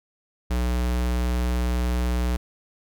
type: tone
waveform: square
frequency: 61 Hz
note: B1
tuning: 21 cents flat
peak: -22 dBFS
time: 0.5-2.37 s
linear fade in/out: 10 ms
effects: none